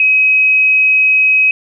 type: tone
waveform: sine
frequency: 2540 Hz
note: D#7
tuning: 35 cents sharp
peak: -7 dBFS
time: 0-1.51 s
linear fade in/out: 2 ms
effects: none